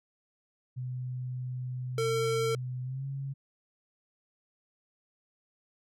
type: tone with pitch glide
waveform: sine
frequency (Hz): 126.3 to 136.94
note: B2 to C#3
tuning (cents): +39 to -21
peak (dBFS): -33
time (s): 0.76-3.34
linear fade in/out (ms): 20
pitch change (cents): +140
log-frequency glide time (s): 2.83-3.05
type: tone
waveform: square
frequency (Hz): 451.8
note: A4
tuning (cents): +46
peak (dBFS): -28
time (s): 1.98-2.55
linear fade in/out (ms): 2
effects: low-pass 11000 Hz 12 dB/octave